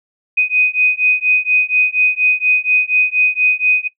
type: beating tone pair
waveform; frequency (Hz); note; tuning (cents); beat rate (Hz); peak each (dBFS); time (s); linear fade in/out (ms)
sine; 2497 / 2501.2; D#7 / D#7; +6 / +8; 4.2; -15; 0.37-3.88; 10
effects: noise-tail reverb RT60 0.1 s tail -17 dB re dry